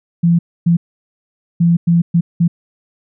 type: tone bursts at uneven times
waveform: sine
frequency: 170 Hz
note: F3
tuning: 46 cents flat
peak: -8 dBFS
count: 6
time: 0.23-0.39 / 0.66-0.77 / 1.6-1.77 / 1.87-2.02 / 2.14-2.21 / 2.4-2.48 s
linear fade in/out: 10 ms
effects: none